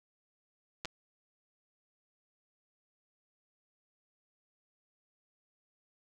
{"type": "clicks", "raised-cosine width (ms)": 0.2, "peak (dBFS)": -21, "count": 2, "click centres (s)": [0.849, 0.855], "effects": []}